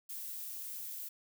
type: noise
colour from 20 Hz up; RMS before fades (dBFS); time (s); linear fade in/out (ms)
violet; -43; 0.09-1.09; 10
effects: none